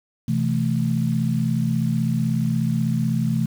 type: chord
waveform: sine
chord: A minor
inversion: first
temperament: equal with one note detuned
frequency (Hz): 128.49 / 164.81 / 220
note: C3 / E3 / A3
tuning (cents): -31 / 0 / 0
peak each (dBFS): -23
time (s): 0.28-3.46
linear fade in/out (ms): 5
effects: 7-bit